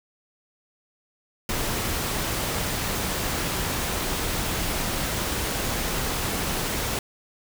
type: noise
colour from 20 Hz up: pink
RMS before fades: -27 dBFS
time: 1.49-6.99 s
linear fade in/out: 2 ms
effects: none